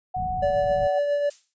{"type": "tone with pitch glide", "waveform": "sine", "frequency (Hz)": [740, 744.7], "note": ["F#5", "F#5"], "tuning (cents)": [0, 11], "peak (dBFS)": -25, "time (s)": [0.14, 0.99], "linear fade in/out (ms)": 10, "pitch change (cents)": 11, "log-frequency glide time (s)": [0.78, 0.83]}
{"type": "low-pass noise", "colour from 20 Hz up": "pink", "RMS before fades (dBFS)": -35, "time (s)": [0.16, 0.88], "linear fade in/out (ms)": 10, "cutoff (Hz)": 210, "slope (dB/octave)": 48}
{"type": "tone with tremolo", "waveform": "triangle", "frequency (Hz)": 578, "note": "D5", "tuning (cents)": -28, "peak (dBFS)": -17, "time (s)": [0.42, 1.3], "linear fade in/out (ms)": 10, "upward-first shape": "triangle", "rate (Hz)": 7.4, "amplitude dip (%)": 40}
{"type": "noise with exponential decay", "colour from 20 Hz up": "violet", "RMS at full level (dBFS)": -32, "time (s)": [1.3, 1.54], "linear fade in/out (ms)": 5, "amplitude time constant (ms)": 51}
{"effects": ["resampled to 16000 Hz"]}